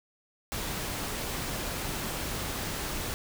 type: noise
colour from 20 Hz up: pink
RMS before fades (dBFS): -34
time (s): 0.52-3.14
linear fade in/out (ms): 0
effects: none